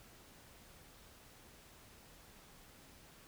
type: silence
effects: pink hiss -60 dBFS RMS until 3.27 s